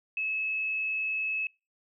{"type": "tone", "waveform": "sine", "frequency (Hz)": 2590, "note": "E7", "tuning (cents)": -31, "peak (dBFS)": -28, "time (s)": [0.17, 1.47], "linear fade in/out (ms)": 2, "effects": ["noise-tail reverb RT60 0.3 s tail -26 dB re dry"]}